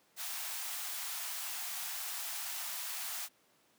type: high-pass noise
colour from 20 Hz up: white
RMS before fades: -40 dBFS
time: 0.16-3.29 s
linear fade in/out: 50 ms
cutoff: 650 Hz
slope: 96 dB/octave
effects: pink hiss -69 dBFS RMS until 3.78 s + high-pass 200 Hz 12 dB/octave